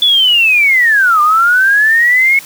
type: linear two-way sweep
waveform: sine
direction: down then up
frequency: 3481 to 1187 to 2201 Hz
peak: -6 dBFS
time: 0.02-2.39 s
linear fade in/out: 2 ms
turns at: 1.21 s
effects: white hiss -33 dBFS RMS until 2.45 s